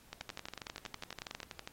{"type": "two click trains", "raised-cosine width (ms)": 0.2, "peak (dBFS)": [-24, -24], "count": [20, 14], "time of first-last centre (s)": [[0.13, 1.675], [0.21, 1.403]], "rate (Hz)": [12.3, 10.9], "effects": ["pink hiss -62 dBFS RMS until 1.72 s", "AAC 48 kbps"]}